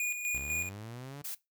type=tone with tremolo; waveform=square; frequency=2447 Hz; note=D#7; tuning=29 cents flat; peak=-30 dBFS; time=0-0.69 s; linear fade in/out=2 ms; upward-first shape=square; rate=4 Hz; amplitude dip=50%
type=linear sweep; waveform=sawtooth; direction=up; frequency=61.74 to 146.83 Hz; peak=-38 dBFS; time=0.34-1.22 s; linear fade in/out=5 ms
type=noise; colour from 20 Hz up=blue; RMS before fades=-39 dBFS; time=1.24-1.35 s; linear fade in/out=10 ms
effects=noise-tail reverb RT60 0.2 s tail -20 dB re dry